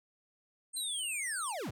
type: tone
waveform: sine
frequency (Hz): 8600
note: C9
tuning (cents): +47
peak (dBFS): -37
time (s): 0.73-1.53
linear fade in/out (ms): 20
type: linear sweep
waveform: square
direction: down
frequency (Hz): 4117 to 58.4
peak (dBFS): -37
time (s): 0.76-1.71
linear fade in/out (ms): 10
effects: none